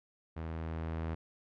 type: tone with level ramp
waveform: sawtooth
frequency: 81 Hz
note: E2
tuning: 30 cents flat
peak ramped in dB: -34 to -30 dBFS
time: 0.36-1.15 s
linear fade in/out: 10 ms
effects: low-pass 2000 Hz 12 dB/octave